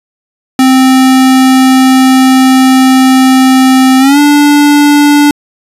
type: tone with pitch glide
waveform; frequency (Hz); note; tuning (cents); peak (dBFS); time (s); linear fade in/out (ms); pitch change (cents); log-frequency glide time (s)
square; 261.1 to 291.4; C4 to D4; -3 to -13; -3; 0.59-5.31; 2; +190; 3.99-4.19
effects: resampled to 32000 Hz